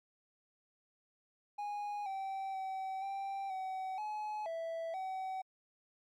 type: tone with pitch steps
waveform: triangle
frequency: 825 / 774 / 765 / 784 / 757 / 849 / 659 / 758 Hz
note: G#5 / G5 / G5 / G5 / F#5 / G#5 / E5 / F#5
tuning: -12 / -22 / -42 / 0 / +39 / +38 / -1 / +42 cents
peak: -35 dBFS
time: 1.58-5.42 s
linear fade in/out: 10 ms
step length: 480 ms
effects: MP3 64 kbps

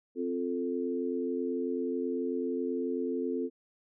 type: chord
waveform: sine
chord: F major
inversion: second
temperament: equal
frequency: 261.6 / 349.2 / 440 Hz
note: C4 / F4 / A4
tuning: 0 / 0 / 0 cents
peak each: -33 / -35 / -34 dBFS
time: 0.15-3.5 s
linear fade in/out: 50 ms
effects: none

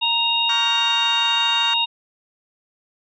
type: harmonic tone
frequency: 932.3 Hz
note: A#5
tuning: in tune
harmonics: 1 / 3 / 4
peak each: -24 / -21 / -20 dBFS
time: 0.01-1.86 s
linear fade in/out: 20 ms
type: chord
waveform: 35% pulse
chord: G half-diminished seventh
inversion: second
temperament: just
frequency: 1128.9 / 1411.2 / 1568 / 1881.6 Hz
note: Db6 / F6 / G6 / Bb6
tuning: +31 / +18 / 0 / +16 cents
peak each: -28 / -29 / -30 / -32 dBFS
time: 0.49-1.74 s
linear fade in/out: 5 ms
effects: resampled to 16000 Hz

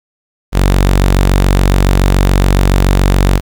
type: tone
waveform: sawtooth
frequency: 47.08 Hz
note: F#1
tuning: 31 cents sharp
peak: -3 dBFS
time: 0.52-3.41 s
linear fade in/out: 50 ms
effects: 7-bit

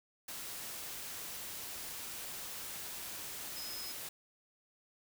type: tone in noise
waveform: sine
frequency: 5100 Hz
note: D#8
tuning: 42 cents sharp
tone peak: -44 dBFS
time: 3.56-3.92 s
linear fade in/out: 5 ms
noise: white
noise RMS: -44 dBFS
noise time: 0.28-4.09 s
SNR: -3 dB
effects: none

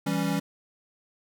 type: chord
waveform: square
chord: C# diminished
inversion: first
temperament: equal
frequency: 164.81 / 196 / 277.2 Hz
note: E3 / G3 / C#4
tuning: 0 / 0 / 0 cents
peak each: -30 dBFS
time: 0.06-0.4 s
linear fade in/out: 10 ms
effects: none

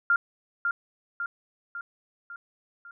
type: tone with echo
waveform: sine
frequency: 1396.9 Hz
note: F6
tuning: in tune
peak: -18 dBFS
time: 0.1-0.16 s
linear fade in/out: 2 ms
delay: 550 ms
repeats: 5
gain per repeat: -5 dB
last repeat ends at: 2.91 s
effects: none

